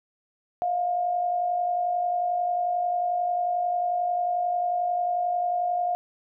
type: tone pair together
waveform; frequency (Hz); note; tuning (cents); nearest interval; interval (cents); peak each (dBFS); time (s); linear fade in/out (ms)
sine; 658.8 / 710; E5 / F5; -1 / +28; minor second; 129; -33 / -23; 0.62-5.95; 0
effects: none